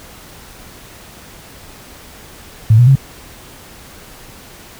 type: tone with pitch steps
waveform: sine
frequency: 109.9 / 121.94 / 135.3 Hz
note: A2 / B2 / C#3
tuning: -2 / -22 / -42 cents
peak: -4 dBFS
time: 2.7-2.955 s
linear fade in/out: 5 ms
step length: 85 ms
effects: pink hiss -38 dBFS RMS until 4.79 s